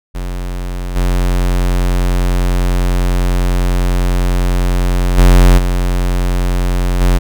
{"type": "tone with level steps", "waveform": "square", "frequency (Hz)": 45, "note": "F#1", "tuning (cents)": -47, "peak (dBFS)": [-19, -11, -4, -12, -8], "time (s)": [0.14, 7.19], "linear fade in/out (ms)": 20, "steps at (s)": [0.95, 5.17, 5.57, 7], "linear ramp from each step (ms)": 20, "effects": []}